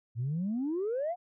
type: exponential sweep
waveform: sine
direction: up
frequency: 110 to 740 Hz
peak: -28 dBFS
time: 0.15-1.16 s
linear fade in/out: 50 ms
effects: tanh soft clip ceiling -26 dBFS